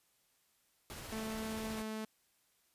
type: noise with tremolo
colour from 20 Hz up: pink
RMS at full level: -46 dBFS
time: 0.9-1.82 s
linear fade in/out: 0 ms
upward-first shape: triangle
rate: 15 Hz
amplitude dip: 25%
type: tone with pitch glide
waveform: sawtooth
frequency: 220 to 218 Hz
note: A3 to A3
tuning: 0 to -16 cents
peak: -35 dBFS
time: 1.12-2.05 s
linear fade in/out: 5 ms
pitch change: -16 cents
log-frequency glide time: 1.69-1.84 s
effects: white hiss -74 dBFS RMS until 2.74 s + resampled to 32000 Hz